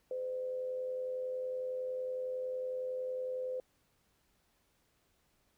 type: tone with amplitude modulation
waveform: sine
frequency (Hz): 510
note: C5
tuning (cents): -44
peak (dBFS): -33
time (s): 0.11-3.6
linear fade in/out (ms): 2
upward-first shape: sine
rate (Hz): 90.9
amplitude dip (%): 40
effects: pink hiss -74 dBFS RMS until 5.57 s